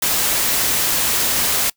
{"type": "noise", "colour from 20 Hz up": "white", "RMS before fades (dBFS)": -18, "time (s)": [0.02, 1.7], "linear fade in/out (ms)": 5, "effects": ["noise-tail reverb RT60 0.1 s tail -24 dB re dry"]}